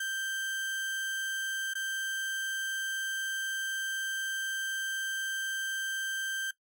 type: tone with dropouts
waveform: 35% pulse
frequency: 1569 Hz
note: G6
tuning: 1 cent sharp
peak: -30 dBFS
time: 0-6.51 s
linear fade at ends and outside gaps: 5 ms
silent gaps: 1.737-1.752 s
effects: noise-tail reverb RT60 0.1 s tail -17 dB re dry + MP3 96 kbps